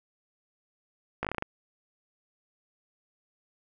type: slowing click train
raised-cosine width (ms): 0.5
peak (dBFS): -15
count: 8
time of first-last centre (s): 1.23-1.424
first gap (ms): 17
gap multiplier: 1.16
effects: none